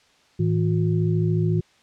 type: tone cluster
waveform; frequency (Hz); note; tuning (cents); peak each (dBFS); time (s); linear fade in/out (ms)
sine; 108.3 / 162.3 / 359.3; A2 / E3 / F4; -27 / -27 / +49; -22 / -21 / -27; 0.39-1.61; 10
effects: white hiss -58 dBFS RMS until 1.82 s + low-pass 5000 Hz 12 dB/octave